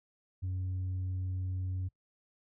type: tone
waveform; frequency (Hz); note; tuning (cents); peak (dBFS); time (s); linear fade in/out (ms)
sine; 92.6; F#2; +2; -30; 0.42-1.89; 20
effects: noise-tail reverb RT60 0.1 s tail -22 dB re dry + tanh soft clip ceiling -31 dBFS